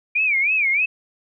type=tone with vibrato; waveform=sine; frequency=2349 Hz; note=D7; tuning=in tune; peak=-16 dBFS; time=0.15-0.86 s; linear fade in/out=10 ms; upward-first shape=sine; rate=3.2 Hz; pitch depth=180 cents each way; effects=none